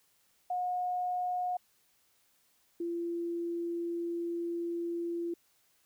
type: tone pair in turn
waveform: sine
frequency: 723 / 341.2 Hz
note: F#5 / F4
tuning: -40 / -40 cents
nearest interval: octave + minor second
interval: 1300 cents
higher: first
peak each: -30 / -32 dBFS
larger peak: first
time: 0.5-1.57 / 2.8-5.34 s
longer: second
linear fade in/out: 5 ms
effects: white hiss -70 dBFS RMS until 5.85 s